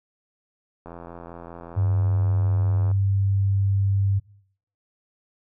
click train, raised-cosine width 1 ms, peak -25 dBFS, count 176, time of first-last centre 0.86-2.914 s, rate 85.2 Hz
sine tone with pitch glide, 98 to 98.62 Hz, G2 to G2, 0 to +11 cents, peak -18 dBFS, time 1.76-4.2 s, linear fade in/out 20 ms, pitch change +11 cents, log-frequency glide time 2.06-4.06 s
effects noise-tail reverb RT60 0.6 s tail -22 dB re dry

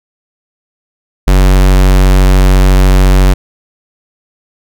square tone, 46.99 Hz, F#1, 28 cents sharp, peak -4 dBFS, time 1.27-3.34 s, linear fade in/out 10 ms, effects none

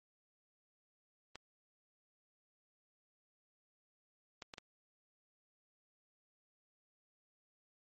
clicks, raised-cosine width 0.2 ms, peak -29 dBFS, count 4, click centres 1.356 / 4.422 / 4.538 / 4.582 s, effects MP3 32 kbps

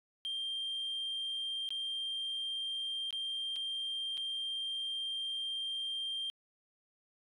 sine tone with dropouts, 3179 Hz, G7, 24 cents sharp, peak -33 dBFS, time 0.25-6.3 s, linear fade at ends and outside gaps 0 ms, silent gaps 1.69-1.705 / 3.107-3.127 / 3.559-3.563 / 4.172-4.177 s, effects tanh soft clip ceiling -33 dBFS

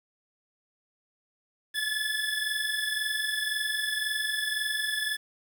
25% pulse tone pair together, 1709.1 / 1731 Hz, G#6 / A6, +49 / -29 cents, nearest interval unison, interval 22 cents, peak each -28 / -26 dBFS, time 1.74-5.17 s, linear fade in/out 20 ms, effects 9-bit

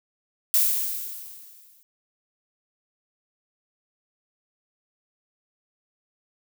violet noise with exponential decay, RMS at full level -18 dBFS, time 0.54-1.83 s, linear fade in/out 0 ms, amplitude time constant 280 ms, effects none

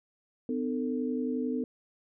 sine tone cluster, 252.3 / 303.5 / 447.9 Hz, B3 / D#4 / A4, +37 / -43 / +31 cents, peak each -30 / -36 / -35 dBFS, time 0.49-1.64 s, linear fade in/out 2 ms, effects none

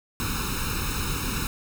pink noise with comb filter, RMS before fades -28 dBFS, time 0.2-1.47 s, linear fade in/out 0 ms, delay 0.76 ms, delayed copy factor +0.95, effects none

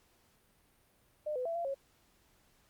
sine tone with pitch steps, 604 / 504 / 668 / 684 / 548 Hz, D5 / B4 / E5 / F5 / C#5, +48 / +35 / +23 / -36 / -20 cents, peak -33 dBFS, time 1.26-1.745 s, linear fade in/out 10 ms, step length 97 ms, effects pink hiss -69 dBFS RMS until 2.69 s + Opus 48 kbps

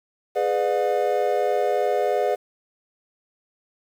triangle chord, G# diminished seventh, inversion none, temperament just, 415.3 / 498.4 / 598 / 717.6 Hz, G#4 / B4 / D5 / F5, 0 / +16 / +31 / +47 cents, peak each -23 dBFS, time 0.35-2.36 s, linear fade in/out 20 ms, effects 8-bit

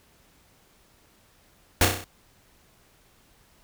pink noise with echo, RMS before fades -18 dBFS, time 1.81-1.85 s, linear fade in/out 2 ms, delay 32 ms, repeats 6, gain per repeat -4 dB, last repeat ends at 2.042 s, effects pink hiss -60 dBFS RMS until 3.63 s

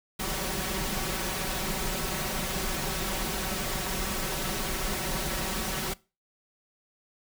pink noise with comb filter, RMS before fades -31 dBFS, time 0.19-5.94 s, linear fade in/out 10 ms, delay 5.3 ms, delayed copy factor +0.75, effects noise-tail reverb RT60 0.3 s tail -21 dB re dry

